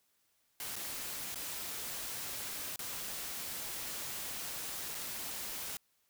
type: noise with dropouts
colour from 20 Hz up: white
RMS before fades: -41 dBFS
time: 0.6-5.77 s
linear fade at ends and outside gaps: 1 ms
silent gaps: 0.757-0.763 / 1.345-1.357 / 2.76-2.791 / 4.946-4.95 s
effects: white hiss -75 dBFS RMS until 6.09 s